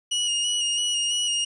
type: tone with vibrato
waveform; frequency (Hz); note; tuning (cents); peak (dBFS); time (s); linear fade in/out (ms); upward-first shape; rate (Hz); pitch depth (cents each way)
sawtooth; 2889; F#7; -42; -19; 0.11-1.45; 10; square; 3; 22
effects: resampled to 22050 Hz + 10-bit